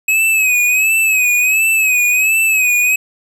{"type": "tone with vibrato", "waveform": "square", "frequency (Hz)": 2550, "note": "D#7", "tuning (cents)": 42, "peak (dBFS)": -11, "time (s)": [0.08, 2.96], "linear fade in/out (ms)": 5, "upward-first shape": "sine", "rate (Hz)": 1.4, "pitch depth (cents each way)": 72, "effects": []}